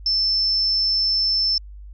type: tone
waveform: sine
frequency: 5300 Hz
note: E8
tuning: 9 cents sharp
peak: -17 dBFS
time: 0.06-1.58 s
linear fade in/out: 2 ms
effects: added 50 Hz sine -36 dBFS peak until 1.93 s